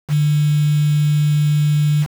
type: tone with quantisation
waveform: sine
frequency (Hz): 148.8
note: D3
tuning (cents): +23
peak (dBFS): -12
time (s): 0.08-2.07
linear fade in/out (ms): 50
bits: 5
effects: none